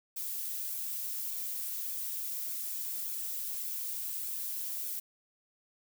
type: noise with flanger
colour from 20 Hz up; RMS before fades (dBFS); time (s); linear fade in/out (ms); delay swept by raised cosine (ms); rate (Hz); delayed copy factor
violet; -37; 0.16-5; 10; 1 to 4.2; 1.7; -0.5
effects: none